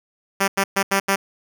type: tone bursts at uneven times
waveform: 5% pulse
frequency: 196 Hz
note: G3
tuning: in tune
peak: -5 dBFS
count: 5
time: 0.4-0.48 / 0.57-0.64 / 0.76-0.83 / 0.91-1 / 1.08-1.16 s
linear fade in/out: 10 ms
effects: none